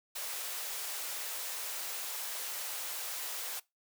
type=high-pass noise; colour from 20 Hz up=white; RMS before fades=-39 dBFS; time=0.15-3.6 s; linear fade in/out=10 ms; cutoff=460 Hz; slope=24 dB/octave; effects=noise-tail reverb RT60 0.2 s tail -21 dB re dry